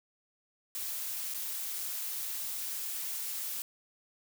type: noise with dropouts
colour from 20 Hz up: blue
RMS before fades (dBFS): -37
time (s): 0.75-3.62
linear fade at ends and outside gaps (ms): 1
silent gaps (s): 1.339-1.344
effects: none